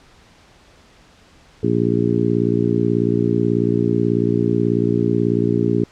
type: harmonic tone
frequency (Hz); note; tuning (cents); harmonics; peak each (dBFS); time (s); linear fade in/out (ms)
58.27; A#1; 0; 2 / 3 / 4 / 5 / 6 / 7; -22 / -22 / -22 / -22 / -22 / -22; 1.63-5.84; 5
effects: pink hiss -50 dBFS RMS until 5.91 s + low-pass 6000 Hz 12 dB/octave